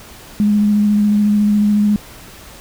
sine tone with vibrato, 208 Hz, G#3, 3 cents sharp, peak -10 dBFS, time 0.4-1.96 s, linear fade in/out 0 ms, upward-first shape square, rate 14 Hz, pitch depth 12 cents each way, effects pink hiss -38 dBFS RMS until 2.6 s

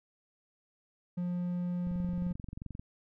triangle tone, 177.1 Hz, F3, 24 cents sharp, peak -29 dBFS, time 1.17-2.33 s, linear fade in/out 10 ms
click train, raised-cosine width 5 ms, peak -29 dBFS, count 22, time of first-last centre 1.87-2.795 s, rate 22.7 Hz
effects none

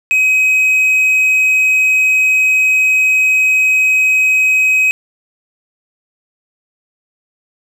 triangle tone, 2532 Hz, D#7, 30 cents sharp, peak -7 dBFS, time 0.11-4.91 s, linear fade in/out 0 ms, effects none

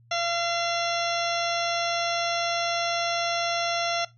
harmonic tone, 684 Hz, F5, 36 cents flat, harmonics 1 / 2 / 3 / 4 / 5 / 6 / 8 / 9, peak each -28 / -31 / -33 / -34 / -35 / -36 / -37 / -38 dBFS, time 0.11-4.05 s, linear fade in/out 5 ms, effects noise-tail reverb RT60 0.2 s tail -19 dB re dry + added 117 Hz sine -54 dBFS peak until 4.17 s

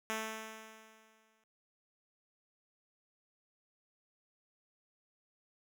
5% pulse tone with exponential decay, 220 Hz, A3, in tune, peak -23 dBFS, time 0.1-1.44 s, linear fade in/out 0 ms, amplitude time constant 290 ms, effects none

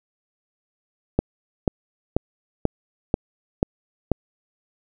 click train, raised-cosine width 2 ms, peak -4 dBFS, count 7, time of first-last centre 1.19-4.117 s, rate 2.05 Hz, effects none

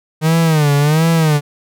45% pulse tone with vibrato, 153.9 Hz, D#3, 19 cents flat, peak -10 dBFS, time 0.21-1.41 s, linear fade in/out 50 ms, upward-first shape sine, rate 1.4 Hz, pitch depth 130 cents each way, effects none

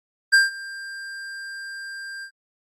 square tone with ADSR envelope, 1590 Hz, G6, 24 cents sharp, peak -11 dBFS, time 0.32-2.31 s, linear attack 20 ms, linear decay 160 ms, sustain -22 dB, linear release 80 ms, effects low-pass 8000 Hz 12 dB/octave + Opus 48 kbps

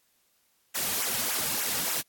white noise with flanger, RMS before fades -29 dBFS, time 0.74-2.02 s, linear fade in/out 20 ms, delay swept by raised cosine 0.21 to 3.01 ms, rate 3.4 Hz, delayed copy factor -0.85, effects white hiss -69 dBFS RMS until 2.08 s + AAC 64 kbps

